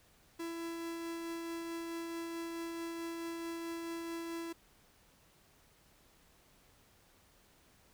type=tone with tremolo; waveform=45% pulse; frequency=333.9 Hz; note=E4; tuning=22 cents sharp; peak=-38 dBFS; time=0.39-4.53 s; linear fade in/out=10 ms; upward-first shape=triangle; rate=4.6 Hz; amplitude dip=25%; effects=pink hiss -66 dBFS RMS until 7.93 s